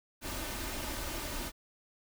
pink noise with comb filter, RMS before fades -38 dBFS, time 0.21-1.52 s, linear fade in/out 50 ms, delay 3.3 ms, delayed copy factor +0.55, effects none

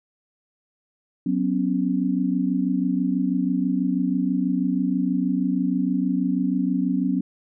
sine chord, F# suspended fourth, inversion none, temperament equal with one note detuned, 185 / 251 / 277.2 Hz, F#3 / B3 / C#4, 0 / +28 / 0 cents, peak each -24 dBFS, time 1.26-7.21 s, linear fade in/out 5 ms, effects none

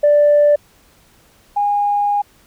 sine tone pair in turn, 587.3 / 818.3 Hz, D5 / G#5, 0 / -26 cents, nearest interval tritone, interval 574 cents, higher second, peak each -7 / -13 dBFS, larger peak first, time 0.03-0.56 / 1.56-2.22 s, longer second, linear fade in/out 10 ms, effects tanh soft clip ceiling -5 dBFS + pink hiss -52 dBFS RMS until 2.46 s

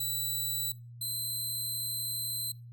5% pulse tone pair in turn, 3964 / 4068 Hz, B7 / C8, +6 / -50 cents, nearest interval unison, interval 44 cents, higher second, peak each -23 / -26 dBFS, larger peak first, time 0-0.72 / 1.01-2.52 s, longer second, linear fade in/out 5 ms, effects noise-tail reverb RT60 0.3 s tail -22 dB re dry + added 119 Hz sine -45 dBFS peak until 2.72 s

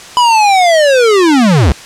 square linear sweep, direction down, 998 to 55.8 Hz, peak -6 dBFS, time 0.17-1.72 s, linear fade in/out 0 ms, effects white hiss -31 dBFS RMS until 1.85 s + low-pass 7000 Hz 12 dB/octave

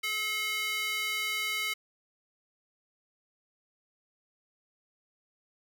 square tone with high-pass filter, 430 Hz, A4, 40 cents flat, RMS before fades -32 dBFS, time 0.03-1.74 s, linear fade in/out 10 ms, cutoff 2200 Hz, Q 2.3, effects none

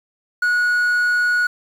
triangle tone with quantisation, 1458 Hz, F#6, 26 cents flat, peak -13 dBFS, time 0.42-1.47 s, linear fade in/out 5 ms, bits 7, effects none

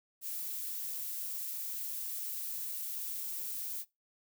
violet noise, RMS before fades -39 dBFS, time 0.21-3.85 s, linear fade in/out 50 ms, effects noise-tail reverb RT60 0.2 s tail -20 dB re dry

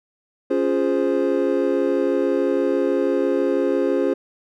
triangle chord, Db major seventh, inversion none, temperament equal, 277.2 / 349.2 / 415.3 / 523.3 Hz, Db4 / F4 / Ab4 / C5, 0 / 0 / 0 / 0 cents, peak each -21 dBFS, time 0.5-4.14 s, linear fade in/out 10 ms, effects none

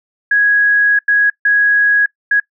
sine tone bursts at uneven times, 1661.2 Hz, G#6, in tune, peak -8 dBFS, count 4, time 0.31-0.99 / 1.08-1.3 / 1.45-2.06 / 2.31-2.4 s, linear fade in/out 5 ms, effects noise-tail reverb RT60 0.1 s tail -22 dB re dry

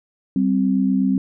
sine tone pair together, 193.7 / 261.9 Hz, G3 / C4, -20 / +2 cents, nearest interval perfect fourth, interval 522 cents, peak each -18 dBFS, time 0.36-1.18 s, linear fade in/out 2 ms, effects none

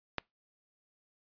click, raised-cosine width 0.3 ms, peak -15 dBFS, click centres 0.183 s, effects noise-tail reverb RT60 0.2 s tail -26 dB re dry + resampled to 11025 Hz

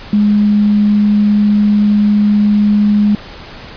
sine tone, 207.7 Hz, G#3, in tune, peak -7 dBFS, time 0.13-3.15 s, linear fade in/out 2 ms, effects pink hiss -32 dBFS RMS until 3.76 s + resampled to 11025 Hz

